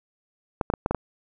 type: clicks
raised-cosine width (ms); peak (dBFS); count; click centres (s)
1; -9; 6; 0.612 / 0.701 / 0.738 / 0.861 / 0.91 / 0.947
effects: none